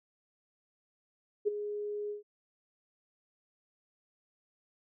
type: tone with ADSR envelope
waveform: sine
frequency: 415.3 Hz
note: G#4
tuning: in tune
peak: -23 dBFS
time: 1.45-2.23 s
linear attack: 27 ms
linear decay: 14 ms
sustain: -11 dB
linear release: 130 ms
effects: none